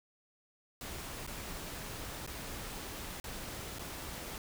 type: noise with dropouts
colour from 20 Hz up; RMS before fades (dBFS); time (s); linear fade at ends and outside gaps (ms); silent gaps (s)
pink; -43; 0.81-4.38; 1; 1.266-1.275 / 2.264-2.275 / 3.2-3.241 / 3.786-3.793
effects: none